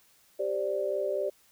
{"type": "chord", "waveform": "sine", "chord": "G suspended fourth", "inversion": "none", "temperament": "equal", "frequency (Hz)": [392, 523.3, 587.3], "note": ["G4", "C5", "D5"], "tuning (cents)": [0, 0, 0], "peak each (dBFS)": [-32, -34, -30], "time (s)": [0.39, 1.3], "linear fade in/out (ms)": 10, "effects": ["white hiss -63 dBFS RMS until 1.51 s"]}